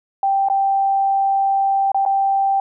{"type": "tone with dropouts", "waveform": "sine", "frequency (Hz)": 784, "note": "G5", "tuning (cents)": 0, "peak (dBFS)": -14, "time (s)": [0.23, 2.6], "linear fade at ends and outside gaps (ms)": 2, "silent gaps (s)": [[0.486, 0.499], [1.918, 1.945], [2.052, 2.061]], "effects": []}